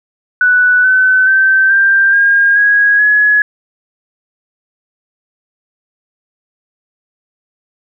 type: tone with pitch steps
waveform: sine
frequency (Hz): 1485 / 1517.1 / 1549.9 / 1583.3 / 1617.5 / 1652.5 / 1688.2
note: F#6 / F#6 / G6 / G6 / G#6 / G#6 / G#6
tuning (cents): +6 / +43 / -20 / +17 / -46 / -9 / +28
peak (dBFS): -6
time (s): 0.41-3.42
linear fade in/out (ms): 2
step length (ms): 430
effects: none